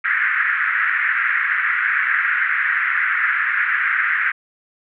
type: band-pass noise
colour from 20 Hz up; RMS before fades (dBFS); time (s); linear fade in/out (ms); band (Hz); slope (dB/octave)
white; -19; 0.04-4.32; 10; 1400 to 2000; 48
effects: none